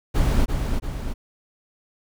brown noise with echo, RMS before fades -18 dBFS, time 0.14-0.46 s, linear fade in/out 20 ms, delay 340 ms, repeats 2, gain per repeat -5 dB, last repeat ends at 1.14 s, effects none

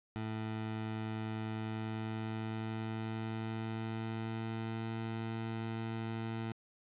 20% pulse tone with pitch glide, 110 to 112.77 Hz, A2 to A2, 0 to +43 cents, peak -32 dBFS, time 0.16-6.52 s, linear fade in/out 0 ms, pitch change +43 cents, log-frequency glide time 1.55-4.98 s, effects resampled to 8000 Hz + 10-bit

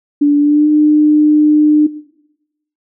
sine tone with pitch glide, 290.3 to 301.6 Hz, D4 to D4, -20 to +46 cents, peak -6 dBFS, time 0.21-1.87 s, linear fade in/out 10 ms, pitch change +66 cents, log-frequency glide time 0.4-0.67 s, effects noise-tail reverb RT60 0.9 s tail -18 dB re dry

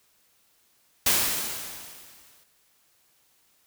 white noise with exponential decay, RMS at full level -20 dBFS, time 1.06-2.44 s, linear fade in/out 5 ms, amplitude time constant 300 ms, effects white hiss -65 dBFS RMS until 3.66 s

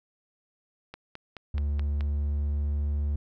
click train, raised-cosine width 0.3 ms, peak -24 dBFS, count 6, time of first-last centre 0.94-2.008 s, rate 4.68 Hz
triangle tone with pitch glide, 72.4 to 72.9 Hz, D2 to D2, -24 to -12 cents, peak -23 dBFS, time 1.54-3.16 s, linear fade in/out 5 ms, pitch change +12 cents, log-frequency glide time 1.85-2.98 s
effects none

